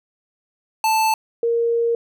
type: tone pair in turn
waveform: square / sine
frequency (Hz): 880 / 466.2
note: A5 / A#4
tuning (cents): 0 / 0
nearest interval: major seventh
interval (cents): 1100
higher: first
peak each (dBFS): -16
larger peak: neither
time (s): 0.84-1.14 / 1.43-1.95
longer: second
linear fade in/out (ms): 2
effects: none